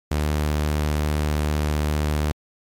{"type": "tone", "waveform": "sawtooth", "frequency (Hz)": 75.2, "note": "D2", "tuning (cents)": 42, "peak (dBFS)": -16, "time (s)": [0.11, 2.32], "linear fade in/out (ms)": 5, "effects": ["MP3 64 kbps"]}